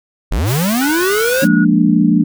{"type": "linear sweep", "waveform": "square", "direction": "up", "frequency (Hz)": [32.84, 554.4], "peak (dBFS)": -14, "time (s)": [0.31, 1.45], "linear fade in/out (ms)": 10}
{"type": "noise", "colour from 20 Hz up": "white", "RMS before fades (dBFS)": -24, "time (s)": [0.45, 1.48], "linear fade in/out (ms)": 50}
{"type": "tone with pitch glide", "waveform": "sine", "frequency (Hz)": [1480, 1453.7], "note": ["F#6", "F#6"], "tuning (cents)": [0, -31], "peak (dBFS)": -19, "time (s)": [0.81, 1.65], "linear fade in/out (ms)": 10, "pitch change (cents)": -31, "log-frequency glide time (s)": [1, 1.45]}
{"type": "chord", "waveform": "sine", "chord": "Bb dominant seventh", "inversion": "second", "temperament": "equal", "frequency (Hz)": [174.61, 207.7, 233.1, 293.7], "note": ["F3", "Ab3", "Bb3", "D4"], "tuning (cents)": [0, 0, 0, 0], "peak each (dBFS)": -14, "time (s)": [1.42, 2.24], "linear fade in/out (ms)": 10}
{"effects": []}